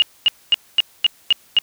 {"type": "tone bursts", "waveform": "sine", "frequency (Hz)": 2859, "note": "F7", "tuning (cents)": 40, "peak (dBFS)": -9, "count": 7, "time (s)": [0, 1.587], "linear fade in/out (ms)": 0, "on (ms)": 21, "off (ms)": 240, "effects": ["white hiss -52 dBFS RMS until 1.62 s"]}